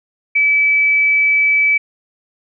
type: tone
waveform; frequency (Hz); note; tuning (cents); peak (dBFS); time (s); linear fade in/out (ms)
sine; 2300; D7; -37; -10; 0.35-1.78; 10
effects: none